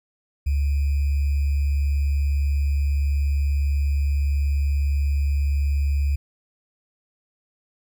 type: tone with sample-and-hold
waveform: sine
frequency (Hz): 70.8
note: C#2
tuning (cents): +37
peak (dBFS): -18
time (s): 0.46-6.16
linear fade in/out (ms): 10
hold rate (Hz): 2450
effects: none